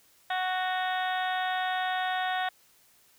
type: harmonic tone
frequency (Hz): 370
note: F#4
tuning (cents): 0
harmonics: 2 / 3 / 4 / 5 / 6 / 7 / 8 / 9 / 10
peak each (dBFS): -29 / -39 / -35 / -35 / -46 / -47 / -47 / -42 / -41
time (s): 0.3-2.49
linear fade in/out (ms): 5
effects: white hiss -62 dBFS RMS until 3.18 s